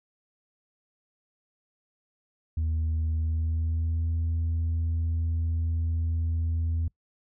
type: tone with pitch glide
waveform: sine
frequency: 79.7 to 82.23 Hz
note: D#2 to E2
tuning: +42 to -4 cents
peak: -22 dBFS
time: 2.57-6.88 s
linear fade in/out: 5 ms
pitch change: +54 cents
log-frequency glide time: 3.13-4.1 s
effects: noise-tail reverb RT60 0.1 s tail -25 dB re dry + tanh soft clip ceiling -23 dBFS